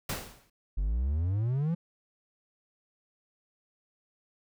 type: noise with exponential decay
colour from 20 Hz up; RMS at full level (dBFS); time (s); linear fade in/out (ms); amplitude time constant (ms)
pink; -30; 0.09-0.5; 5; 89
type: exponential sweep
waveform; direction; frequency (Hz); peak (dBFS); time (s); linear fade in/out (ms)
triangle; up; 45.21 to 174.61; -24; 0.77-1.75; 10
effects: none